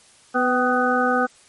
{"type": "harmonic tone with a mistuned harmonic", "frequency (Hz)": 249.2, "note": "B3", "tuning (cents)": 16, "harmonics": [1, 2, 3, 5, 6], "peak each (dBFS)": [-23, -23, -23, -23, -23], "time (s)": [0.34, 1.27], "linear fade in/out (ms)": 20, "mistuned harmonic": 3, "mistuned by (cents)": 45, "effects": ["white hiss -52 dBFS RMS until 1.48 s", "MP3 48 kbps"]}